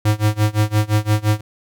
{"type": "tone with tremolo", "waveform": "square", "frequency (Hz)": 106.2, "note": "G#2", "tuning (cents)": 39, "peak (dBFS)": -12, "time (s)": [0.05, 1.41], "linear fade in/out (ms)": 5, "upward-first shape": "sine", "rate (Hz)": 5.8, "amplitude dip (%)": 95, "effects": []}